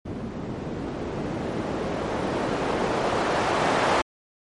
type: noise with low-pass filter sweep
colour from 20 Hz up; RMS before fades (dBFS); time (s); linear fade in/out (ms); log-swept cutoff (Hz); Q
blue; -26; 0.05-4.02; 10; 210 to 830; 0.85
effects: MP3 48 kbps